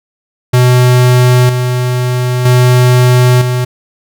square tone with tremolo, 124.9 Hz, B2, 20 cents sharp, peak -5 dBFS, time 0.53-3.65 s, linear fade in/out 10 ms, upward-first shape square, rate 0.52 Hz, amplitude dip 50%, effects none

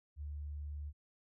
sine tone, 73.42 Hz, D2, in tune, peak -40 dBFS, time 0.16-0.93 s, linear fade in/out 50 ms, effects none

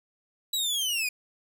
sawtooth linear sweep, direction down, 3951 to 2411 Hz, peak -23 dBFS, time 0.53-1.09 s, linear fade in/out 5 ms, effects none

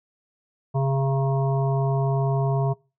harmonic tone with a mistuned harmonic, 136.1 Hz, C#3, 31 cents flat, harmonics 1 / 3 / 5 / 7 / 8, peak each -20 / -30 / -30 / -33 / -39 dBFS, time 0.74-2.74 s, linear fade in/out 20 ms, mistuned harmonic 7, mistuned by -19 cents, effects noise-tail reverb RT60 0.3 s tail -23 dB re dry

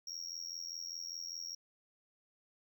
triangle tone with amplitude modulation, 5588 Hz, F8, in tune, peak -36 dBFS, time 0.07-1.55 s, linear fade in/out 5 ms, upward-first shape sine, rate 85 Hz, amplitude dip 90%, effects none

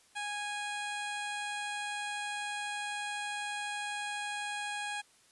15% pulse tone, 826 Hz, G#5, 10 cents flat, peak -29 dBFS, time 0.15-5.02 s, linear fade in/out 20 ms, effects white hiss -64 dBFS RMS until 5.31 s + resampled to 24000 Hz

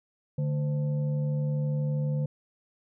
sine tone with frequency modulation, 146.83 Hz, D3, in tune, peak -25 dBFS, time 0.38-2.26 s, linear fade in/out 5 ms, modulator 366 Hz, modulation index 0.44, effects none

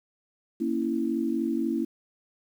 sine chord, A# diminished, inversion none, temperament equal, 233.1 / 277.2 / 329.6 Hz, A#3 / C#4 / E4, 0 / 0 / 0 cents, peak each -29 / -30 / -28 dBFS, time 0.6-1.85 s, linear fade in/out 10 ms, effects 9-bit

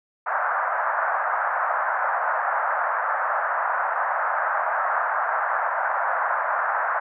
white band-pass noise, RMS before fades -24 dBFS, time 0.26-7 s, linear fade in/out 10 ms, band 620 to 1600 Hz, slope 48 dB/octave, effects none

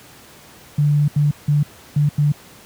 sine tone bursts at uneven times, 146.83 Hz, D3, in tune, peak -12 dBFS, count 5, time 0.78-1.08 / 1.16-1.31 / 1.48-1.63 / 1.96-2.09 / 2.18-2.32 s, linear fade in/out 5 ms, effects pink hiss -44 dBFS RMS until 2.65 s + high-pass 80 Hz 12 dB/octave

